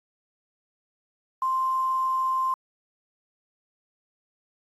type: tone with quantisation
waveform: sine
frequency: 1046.5 Hz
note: C6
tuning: in tune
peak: -22 dBFS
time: 1.42-2.54 s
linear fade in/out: 2 ms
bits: 8
effects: AAC 32 kbps